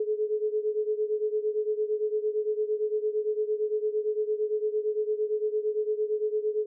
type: beating tone pair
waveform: sine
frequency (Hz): 424.2 / 433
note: G#4 / A4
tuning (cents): +37 / -28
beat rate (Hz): 8.8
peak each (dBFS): -27 / -30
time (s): 0-6.66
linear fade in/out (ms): 5
effects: none